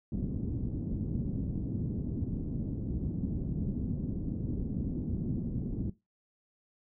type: low-pass noise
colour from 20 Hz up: white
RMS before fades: -34 dBFS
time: 0.12-5.9 s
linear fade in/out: 5 ms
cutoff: 260 Hz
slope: 24 dB/octave
effects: noise-tail reverb RT60 0.2 s tail -18 dB re dry